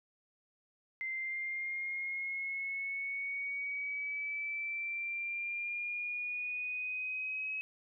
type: exponential sweep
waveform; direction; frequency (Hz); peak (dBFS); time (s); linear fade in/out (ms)
sine; up; 2077 to 2557; -35; 1.01-7.61; 0
effects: none